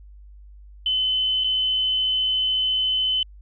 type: tone with dropouts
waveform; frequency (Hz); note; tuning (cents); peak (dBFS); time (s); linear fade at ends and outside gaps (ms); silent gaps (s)
sine; 3038; F#7; +45; -19; 0.86-3.23; 2; 1.438-1.443
effects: added 50 Hz sine -42 dBFS peak until 3.41 s